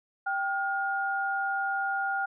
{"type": "tone pair together", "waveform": "sine", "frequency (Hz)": [784, 1423], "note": ["G5", "F6"], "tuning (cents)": [0, 32], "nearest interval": "minor seventh", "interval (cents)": 1032, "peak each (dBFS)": [-30, -29], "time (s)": [0.26, 2.26], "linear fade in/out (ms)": 10, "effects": []}